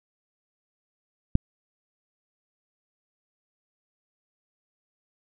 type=click; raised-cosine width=5 ms; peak=-6 dBFS; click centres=1.354 s; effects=none